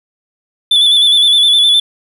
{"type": "tone with vibrato", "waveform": "triangle", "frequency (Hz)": 3476, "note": "A7", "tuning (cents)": -22, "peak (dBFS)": -5, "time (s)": [0.71, 1.8], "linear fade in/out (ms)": 5, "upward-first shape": "square", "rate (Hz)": 9.7, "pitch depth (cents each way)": 33, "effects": []}